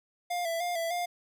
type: tone with vibrato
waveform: square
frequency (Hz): 685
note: F5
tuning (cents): -34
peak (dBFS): -30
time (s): 0.3-1.06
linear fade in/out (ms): 10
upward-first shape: square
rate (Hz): 3.3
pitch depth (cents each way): 50
effects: none